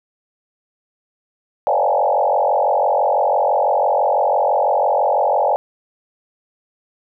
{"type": "tone with frequency modulation", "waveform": "sine", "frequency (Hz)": 703, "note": "F5", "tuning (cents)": 11, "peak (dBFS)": -13, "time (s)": [1.67, 5.56], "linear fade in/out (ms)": 0, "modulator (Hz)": 46, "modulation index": 3.9, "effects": []}